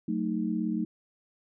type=chord; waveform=sine; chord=D# diminished; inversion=first; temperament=just; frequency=186.68 / 224 / 311.1 Hz; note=F#3 / A3 / D#4; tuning=+16 / +31 / 0 cents; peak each=-32 / -30 / -32 dBFS; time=0.08-0.85 s; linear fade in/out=5 ms; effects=none